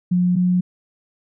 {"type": "tone pair in turn", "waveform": "sine", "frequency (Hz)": [179, 180.25], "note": ["F3", "F#3"], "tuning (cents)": [43, -45], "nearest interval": "unison", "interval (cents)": 12, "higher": "second", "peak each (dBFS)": -14, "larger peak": "neither", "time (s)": [[0.11, 0.36], [0.36, 0.61]], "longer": "neither", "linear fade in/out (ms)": 10, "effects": []}